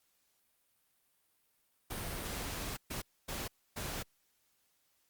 pink noise bursts at uneven times, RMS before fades -40 dBFS, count 4, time 1.9-2.77 / 2.9-3.02 / 3.28-3.48 / 3.76-4.03 s, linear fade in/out 10 ms, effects white hiss -75 dBFS RMS until 5.09 s + Opus 48 kbps

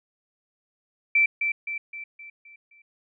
sine tone with echo, 2334 Hz, D7, 11 cents flat, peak -16 dBFS, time 1.15-1.26 s, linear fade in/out 5 ms, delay 260 ms, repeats 6, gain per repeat -6 dB, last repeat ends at 2.82 s, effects none

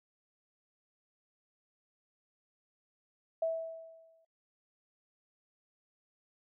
sine tone with exponential decay, 653 Hz, E5, 17 cents flat, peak -27 dBFS, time 3.42-4.25 s, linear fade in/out 5 ms, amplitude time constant 180 ms, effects noise-tail reverb RT60 0.1 s tail -24 dB re dry

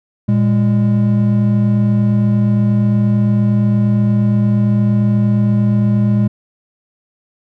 triangle tone pair together, 115.99 / 204.6 Hz, A#2 / G#3, -8 / -26 cents, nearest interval minor seventh, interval 982 cents, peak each -11 dBFS, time 0.28-6.28 s, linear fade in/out 10 ms, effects none

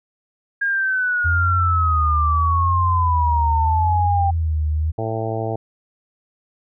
sine exponential sweep, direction down, 1630 to 784 Hz, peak -17 dBFS, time 0.61-4.31 s, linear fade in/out 10 ms
sine tone with vibrato, 82.41 Hz, E2, in tune, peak -17 dBFS, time 1.24-4.92 s, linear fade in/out 20 ms, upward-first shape sine, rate 0.8 Hz, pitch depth 130 cents each way
harmonic tone, 111.5 Hz, A2, 23 cents sharp, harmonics 1 / 2 / 3 / 4 / 5 / 6 / 7 / 8, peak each -25 / -35 / -30 / -28 / -32 / -28 / -30 / -40 dBFS, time 4.98-5.56 s, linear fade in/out 5 ms
effects none

